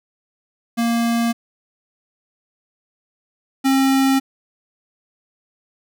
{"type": "tone pair in turn", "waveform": "square", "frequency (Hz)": [233.1, 268.6], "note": ["A#3", "C4"], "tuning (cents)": [0, 46], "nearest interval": "major second", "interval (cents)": 246, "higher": "second", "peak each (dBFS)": [-17, -14], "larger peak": "second", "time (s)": [[0.77, 1.33], [3.64, 4.2]], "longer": "neither", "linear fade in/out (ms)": 20, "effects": []}